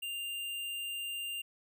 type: tone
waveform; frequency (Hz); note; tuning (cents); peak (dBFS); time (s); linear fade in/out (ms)
square; 2794; F7; 0; -37; 0.02-1.42; 10
effects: none